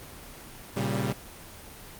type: chord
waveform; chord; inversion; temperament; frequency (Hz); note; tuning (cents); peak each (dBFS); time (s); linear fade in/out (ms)
sawtooth; G diminished; first; equal with one note detuned; 116.54 / 137.08 / 196; Bb2 / Db3 / G3; 0 / -19 / 0; -27; 0.76-1.13; 10
effects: pink hiss -45 dBFS RMS until 1.99 s + Opus 24 kbps